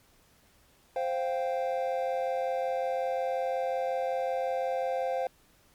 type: chord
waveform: triangle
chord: C suspended fourth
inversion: none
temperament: equal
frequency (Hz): 523.3 / 698.5 / 784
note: C5 / F5 / G5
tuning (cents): 0 / 0 / 0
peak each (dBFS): -28 / -31 / -33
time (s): 0.96-5.27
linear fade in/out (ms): 2
effects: pink hiss -63 dBFS RMS until 5.74 s + MP3 96 kbps